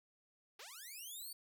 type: linear sweep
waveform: 5% pulse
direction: up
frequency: 358.9 to 4608 Hz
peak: -39 dBFS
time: 0.59-1.33 s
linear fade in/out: 5 ms
effects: none